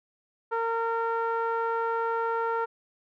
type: tone with low-pass filter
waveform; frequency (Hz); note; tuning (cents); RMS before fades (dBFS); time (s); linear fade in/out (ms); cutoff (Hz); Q
sawtooth; 458.4; A#4; -29; -28; 0.51-2.66; 20; 1200; 5.4
effects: none